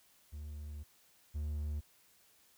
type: tone pair in turn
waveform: triangle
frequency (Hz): 74.6 / 74.6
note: D2 / D2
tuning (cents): +28 / +28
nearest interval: unison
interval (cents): 0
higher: neither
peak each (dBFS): -40 / -33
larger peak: second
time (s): 0.32-0.84 / 1.34-1.81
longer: first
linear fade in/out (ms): 20
effects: white hiss -67 dBFS RMS until 2.57 s